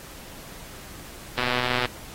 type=click train; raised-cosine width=0.3 ms; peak=-8 dBFS; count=60; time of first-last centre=1.38-1.856 s; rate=124 Hz; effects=pink hiss -43 dBFS RMS until 2.14 s + AAC 48 kbps